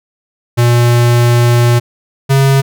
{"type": "tone pair in turn", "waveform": "square", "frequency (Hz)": [119.9, 136.2], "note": ["A#2", "C#3"], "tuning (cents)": [49, -30], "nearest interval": "major second", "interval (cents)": 221, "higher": "second", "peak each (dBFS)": -7, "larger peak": "neither", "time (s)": [[0.57, 1.8], [2.29, 2.62]], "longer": "first", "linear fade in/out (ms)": 20, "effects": []}